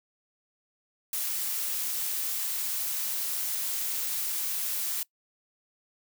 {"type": "noise", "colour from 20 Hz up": "blue", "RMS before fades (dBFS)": -31, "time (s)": [1.13, 5.03], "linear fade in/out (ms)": 2, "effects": ["noise-tail reverb RT60 0.1 s tail -22 dB re dry"]}